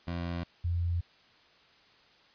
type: tone pair in turn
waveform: 20% pulse / sine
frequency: 86.2 / 86.2 Hz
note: F2 / F2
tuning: -22 / -22 cents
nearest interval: unison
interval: 0 cents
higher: neither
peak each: -28 / -27 dBFS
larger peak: second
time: 0.07-0.44 / 0.64-1.01 s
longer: neither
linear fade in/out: 10 ms
effects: white hiss -61 dBFS RMS until 2.34 s + resampled to 11025 Hz